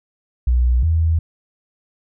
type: tone pair in turn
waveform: sine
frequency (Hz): 61.3 / 81.35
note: B1 / E2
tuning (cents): -12 / -22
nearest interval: perfect fourth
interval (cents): 490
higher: second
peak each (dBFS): -12 / -13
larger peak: first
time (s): 0.47-0.83 / 0.83-1.19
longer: neither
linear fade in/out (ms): 5
effects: none